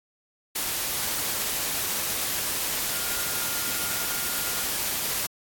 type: tone in noise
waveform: sine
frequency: 1415 Hz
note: F6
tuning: 22 cents sharp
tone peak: -39 dBFS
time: 2.91-4.63 s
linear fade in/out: 10 ms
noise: white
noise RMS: -28 dBFS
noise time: 0.55-5.27 s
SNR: -14 dB
effects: AAC 64 kbps